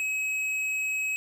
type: tone with tanh clipping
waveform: sine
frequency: 2555 Hz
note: D#7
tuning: 45 cents sharp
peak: -28 dBFS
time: 0-1.16 s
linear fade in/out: 0 ms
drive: 10 dB
effects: none